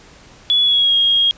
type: tone with pitch glide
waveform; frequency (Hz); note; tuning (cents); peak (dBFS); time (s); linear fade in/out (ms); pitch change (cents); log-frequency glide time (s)
sine; 3404 to 3265; G#7 to G#7; +42 to -30; -11; 0.5-1.31; 0; -72; 0.63-0.95
effects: pink hiss -44 dBFS RMS until 1.37 s + resampled to 16000 Hz